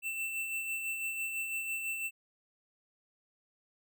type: tone with tremolo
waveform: square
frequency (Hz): 2675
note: E7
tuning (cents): +25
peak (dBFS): -33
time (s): 0.02-2.11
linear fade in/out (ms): 50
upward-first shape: sine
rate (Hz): 6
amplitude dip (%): 40
effects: none